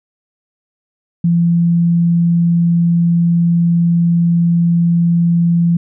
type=tone; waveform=sine; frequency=170.3 Hz; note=F3; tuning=43 cents flat; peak=-9 dBFS; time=1.24-5.77 s; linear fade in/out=5 ms; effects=none